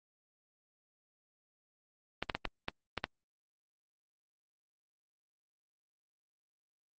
clicks, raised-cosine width 0.3 ms, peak -16 dBFS, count 7, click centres 2.226 / 2.298 / 2.35 / 2.453 / 2.684 / 2.977 / 3.041 s, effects Opus 24 kbps

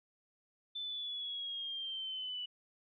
sine linear sweep, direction down, 3538 to 2953 Hz, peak -38 dBFS, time 0.75-2.46 s, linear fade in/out 10 ms, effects none

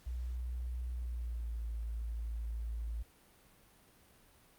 sine tone with pitch glide, 61.1 to 56.35 Hz, B1 to A1, -18 to +42 cents, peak -36 dBFS, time 0.06-3.03 s, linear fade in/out 10 ms, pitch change -140 cents, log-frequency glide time 0.9-1.63 s, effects pink hiss -64 dBFS RMS until 4.58 s + Opus 48 kbps

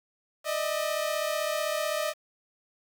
sawtooth tone pair together, 602.2 / 638 Hz, D5 / D#5, +43 / +43 cents, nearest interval minor second, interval 100 cents, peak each -26 / -27 dBFS, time 0.44-2.14 s, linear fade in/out 50 ms, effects 8-bit

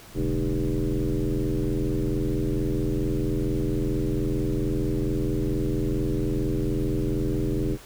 sine tone with frequency modulation, 137.8 Hz, C#3, 10 cents flat, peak -22 dBFS, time 0.14-7.78 s, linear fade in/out 50 ms, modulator 84.4 Hz, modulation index 3.3, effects pink hiss -47 dBFS RMS until 7.85 s

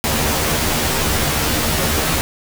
pink noise with comb filter, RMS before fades -18 dBFS, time 0.04-2.21 s, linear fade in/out 0 ms, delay 13 ms, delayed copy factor +0.85, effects none

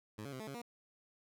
15% pulse tone with pitch steps, 106.9 / 140 / 129.8 / 217.5 / 138.1 / 238.6 Hz, A2 / C#3 / C3 / A3 / C#3 / A#3, -49 / +18 / -13 / -20 / -6 / +41 cents, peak -37 dBFS, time 0.18-0.618 s, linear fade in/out 5 ms, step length 73 ms, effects none

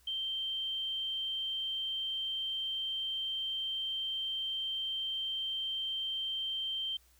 sine tone, 3136 Hz, G7, in tune, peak -33 dBFS, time 0.07-6.97 s, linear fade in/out 5 ms, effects added 61 Hz sine -65 dBFS peak until 7.19 s + white hiss -67 dBFS RMS until 7.19 s

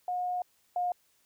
sine tone pair in turn, 721 / 714 Hz, F#5 / F5, -45 / +38 cents, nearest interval unison, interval 17 cents, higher first, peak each -29 / -27 dBFS, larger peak second, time 0.08-0.42 / 0.76-0.92 s, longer first, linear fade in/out 2 ms, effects white hiss -69 dBFS RMS until 1.25 s

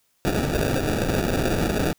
blue noise with sample-and-hold, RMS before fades -23 dBFS, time 0.25-1.93 s, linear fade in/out 0 ms, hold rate 1050 Hz, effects white hiss -67 dBFS RMS until 1.98 s

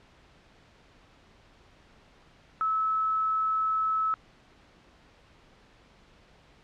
sine tone, 1300 Hz, E6, 24 cents flat, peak -24 dBFS, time 2.61-4.14 s, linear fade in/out 0 ms, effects pink hiss -58 dBFS RMS until 6.63 s + low-pass 4000 Hz 12 dB/octave

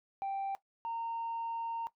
sine tone pair in turn, 784 / 920 Hz, G5 / A#5, 0 / -23 cents, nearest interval minor third, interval 277 cents, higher second, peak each -31 / -33 dBFS, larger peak first, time 0.22-0.55 / 0.85-1.87 s, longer second, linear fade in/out 0 ms, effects noise-tail reverb RT60 0.1 s tail -17 dB re dry + tanh soft clip ceiling -32 dBFS

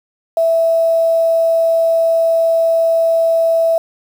sine tone with quantisation, 659.3 Hz, E5, in tune, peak -10 dBFS, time 0.37-3.78 s, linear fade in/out 2 ms, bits 6, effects none

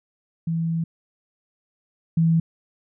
sine tone pair in turn, 164.81 / 164.2 Hz, E3 / E3, 0 / -6 cents, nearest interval unison, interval 6 cents, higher first, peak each -21 / -15 dBFS, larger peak second, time 0.47-0.84 / 2.17-2.4 s, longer first, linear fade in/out 5 ms, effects none

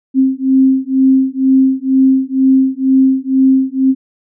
sine beating tone pair, 263.6 / 265.7 Hz, C4 / C4, +13 / +27 cents, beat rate 2.1 Hz, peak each -11 / -11 dBFS, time 0.14-3.95 s, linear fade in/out 50 ms, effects none

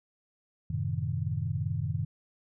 sine chord, F# diminished seventh, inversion none, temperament equal, 92.5 / 110 / 130.81 / 155.56 Hz, F#2 / A2 / C3 / Eb3, 0 / 0 / 0 / 0 cents, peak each -34 dBFS, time 0.7-2.05 s, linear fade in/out 5 ms, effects none

